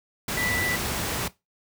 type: tone in noise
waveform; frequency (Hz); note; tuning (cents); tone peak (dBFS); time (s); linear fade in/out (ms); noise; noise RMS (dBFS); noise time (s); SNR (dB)
sine; 1975.5; B6; 0; -26; 0.37-0.76; 5; pink; -28; 0.28-1.28; -1
effects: noise-tail reverb RT60 0.2 s tail -18 dB re dry + high-pass 60 Hz 12 dB/octave